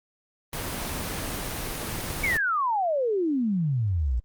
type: noise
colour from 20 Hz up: pink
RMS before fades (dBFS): -31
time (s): 0.53-2.37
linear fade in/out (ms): 2
type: exponential sweep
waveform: sine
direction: down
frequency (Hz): 2291 to 55.4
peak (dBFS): -22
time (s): 2.23-4.2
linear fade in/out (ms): 10
effects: Opus 24 kbps